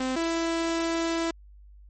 sawtooth tone pair in turn, 259 / 331.5 Hz, C4 / E4, -17 / +10 cents, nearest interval major third, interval 427 cents, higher second, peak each -22 / -21 dBFS, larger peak second, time 0-0.16 / 0.16-1.31 s, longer second, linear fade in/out 5 ms, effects added 50 Hz sine -47 dBFS peak until 1.89 s + MP3 32 kbps

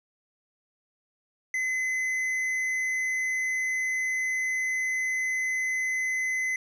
sine tone with tanh clipping, 2036 Hz, C7, 48 cents flat, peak -27 dBFS, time 1.54-6.56 s, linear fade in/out 2 ms, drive 8 dB, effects none

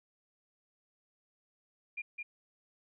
sine tone with echo, 2402 Hz, D7, 38 cents sharp, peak -36 dBFS, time 1.97-2.02 s, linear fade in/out 10 ms, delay 210 ms, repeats 1, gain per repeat -2 dB, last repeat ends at 2.23 s, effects none

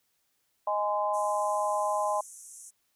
sine chord, Ab major, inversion second, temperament equal with one note detuned, 622.3 / 830.6 / 1030.3 Hz, Eb5 / Ab5 / C6, 0 / 0 / -27 cents, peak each -30 dBFS, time 0.67-2.21 s, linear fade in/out 5 ms
white band-pass noise, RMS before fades -48 dBFS, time 1.13-2.71 s, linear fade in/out 20 ms, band 5900 to 11000 Hz, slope 96 dB/octave
effects white hiss -74 dBFS RMS until 2.95 s

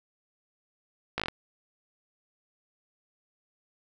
slowing click train, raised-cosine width 0.3 ms, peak -13 dBFS, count 6, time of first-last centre 1.18-1.284 s, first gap 17 ms, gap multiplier 1.1, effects none

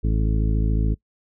harmonic tone, 53.9 Hz, A1, 35 cents flat, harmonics 1 / 2 / 3 / 4 / 5 / 6 / 8, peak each -19 / -25 / -29 / -31 / -33 / -35 / -37 dBFS, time 0.03-0.95 s, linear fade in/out 20 ms, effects noise-tail reverb RT60 0.1 s tail -22 dB re dry

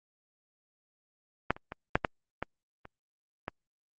clicks, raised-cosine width 0.5 ms, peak -9 / -30 / -23 / -7 / -11 / -17 / -30 / -19 dBFS, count 8, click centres 1.506 / 1.565 / 1.721 / 1.955 / 2.048 / 2.426 / 2.854 / 3.481 s, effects Opus 32 kbps

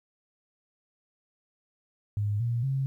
sine tone with pitch steps, 103.5 / 118.21 / 135 Hz, G#2 / A#2 / C#3, -5 / +25 / -45 cents, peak -25 dBFS, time 2.17-2.86 s, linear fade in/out 0 ms, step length 230 ms, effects 11-bit

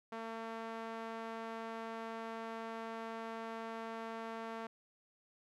sawtooth tone with band-pass filter, 226 Hz, A3, 47 cents sharp, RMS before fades -44 dBFS, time 0.12-4.67 s, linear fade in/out 5 ms, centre 970 Hz, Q 0.86, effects none

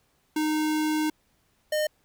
square tone pair in turn, 308.2 / 610 Hz, D#4 / D#5, -16 / -34 cents, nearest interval octave, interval 1182 cents, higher second, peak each -24 dBFS, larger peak neither, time 0.36-1.1 / 1.72-1.87 s, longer first, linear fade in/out 5 ms, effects pink hiss -68 dBFS RMS until 2.04 s

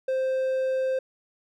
triangle tone, 523.3 Hz, C5, in tune, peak -21 dBFS, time 0.08-0.99 s, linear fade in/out 5 ms, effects none

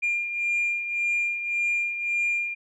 sine beating tone pair, 2400 / 2401.8 Hz, D7 / D7, +37 / +38 cents, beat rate 1.8 Hz, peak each -30 / -23 dBFS, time 0.02-2.55 s, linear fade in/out 20 ms, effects tanh soft clip ceiling -19 dBFS

